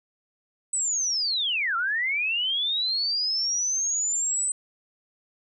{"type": "linear two-way sweep", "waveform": "sine", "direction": "down then up", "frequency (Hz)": [8140, 1318.5, 8140], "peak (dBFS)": -23, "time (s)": [0.73, 4.52], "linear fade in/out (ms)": 5, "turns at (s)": 1.76, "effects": []}